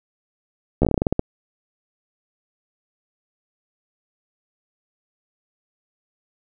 slowing click train, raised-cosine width 2 ms, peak -4 dBFS, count 12, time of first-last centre 0.82-1.194 s, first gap 13 ms, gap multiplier 1.18, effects none

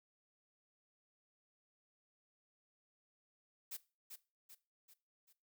blue noise with echo, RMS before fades -45 dBFS, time 3.71-3.77 s, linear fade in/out 10 ms, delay 390 ms, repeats 4, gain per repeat -6 dB, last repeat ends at 5.33 s, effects noise-tail reverb RT60 0.3 s tail -18 dB re dry

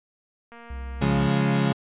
click train, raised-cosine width 0.5 ms, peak -31 dBFS, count 125, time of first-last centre 0.52-1.05 s, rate 234 Hz
triangle tone, 65.41 Hz, C2, in tune, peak -29 dBFS, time 0.7-1.28 s, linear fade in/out 5 ms
35% pulse chord, Db major, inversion none, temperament equal, 138.59 / 174.61 / 207.7 Hz, Db3 / F3 / Ab3, 0 / 0 / 0 cents, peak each -21 / -25 / -22 dBFS, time 1.01-1.73 s, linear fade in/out 10 ms
effects resampled to 8000 Hz

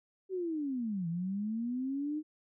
sine linear two-way sweep, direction down then up, 386.7 to 163.4 to 311.4 Hz, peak -32 dBFS, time 0.29-2.23 s, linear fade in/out 50 ms, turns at 1.08 s, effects none

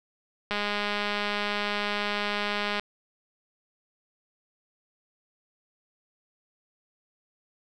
click train, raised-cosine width 0.3 ms, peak -13 dBFS, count 472, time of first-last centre 0.51-2.796 s, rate 206 Hz, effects none

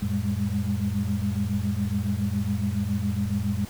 sine tone cluster, 89.9 / 112 / 198.8 / 206 Hz, F#2 / A2 / G3 / G#3, -49 / +31 / +25 / -14 cents, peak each -29 dBFS, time 0.02-3.65 s, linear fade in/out 5 ms, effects pink hiss -44 dBFS RMS until 3.69 s

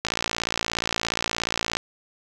click train, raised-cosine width 0.2 ms, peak -6 dBFS, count 99, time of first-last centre 0.05-1.769 s, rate 57 Hz, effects none

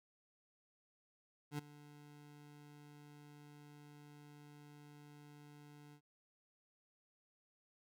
25% pulse tone with ADSR envelope, 147 Hz, D3, 2 cents sharp, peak -34 dBFS, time 1.51-6.01 s, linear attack 75 ms, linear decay 12 ms, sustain -19 dB, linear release 77 ms, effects none

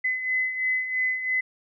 sine beating tone pair, 2023 / 2026 Hz, B6 / B6, +41 / +44 cents, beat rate 3 Hz, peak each -31 / -24 dBFS, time 0.04-1.41 s, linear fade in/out 10 ms, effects none

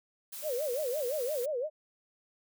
blue noise, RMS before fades -42 dBFS, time 0.32-1.46 s, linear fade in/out 10 ms
sine tone with vibrato, 545 Hz, C#5, 29 cents flat, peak -30 dBFS, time 0.42-1.7 s, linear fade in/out 50 ms, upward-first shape sine, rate 5.8 Hz, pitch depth 240 cents each way
effects none

